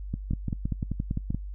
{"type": "two click trains", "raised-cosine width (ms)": 5, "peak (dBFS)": [-16, -16], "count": [7, 7], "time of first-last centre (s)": [[0.31, 1.346], [0.14, 1.305]], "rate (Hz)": [5.79, 5.15], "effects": ["noise-tail reverb RT60 0.1 s tail -24 dB re dry", "added 49 Hz sine -34 dBFS peak until 1.54 s"]}